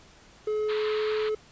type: tone with pitch glide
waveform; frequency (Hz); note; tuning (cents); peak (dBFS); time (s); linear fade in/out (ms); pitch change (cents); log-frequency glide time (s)
triangle; 426.9 to 430.1; G#4 to A4; +48 to -39; -23; 0.47-1.35; 5; +13; 0.69-1.18
type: band-pass noise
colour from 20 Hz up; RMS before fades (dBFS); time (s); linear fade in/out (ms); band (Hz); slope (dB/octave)
pink; -38; 0.68-1.3; 20; 920 to 4500; 96
effects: pink hiss -54 dBFS RMS until 1.51 s + resampled to 16000 Hz